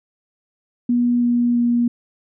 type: tone with pitch steps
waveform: sine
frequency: 241.9 / 240.4 / 238.8 Hz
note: B3 / B3 / A#3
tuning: -36 / -46 / +42 cents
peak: -14 dBFS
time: 0.89-1.88 s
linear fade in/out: 5 ms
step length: 330 ms
effects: none